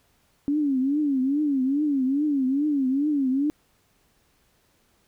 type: tone with vibrato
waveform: sine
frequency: 279.1 Hz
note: C#4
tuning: 12 cents sharp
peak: -20 dBFS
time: 0.48-3.5 s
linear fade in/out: 0 ms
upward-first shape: triangle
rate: 2.4 Hz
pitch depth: 170 cents each way
effects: pink hiss -65 dBFS RMS until 5.07 s